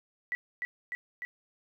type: tone with echo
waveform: sine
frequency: 1960 Hz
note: B6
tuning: 14 cents flat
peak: -29 dBFS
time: 0.32-0.35 s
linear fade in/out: 0 ms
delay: 300 ms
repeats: 3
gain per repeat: -2 dB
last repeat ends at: 1.25 s
effects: 11-bit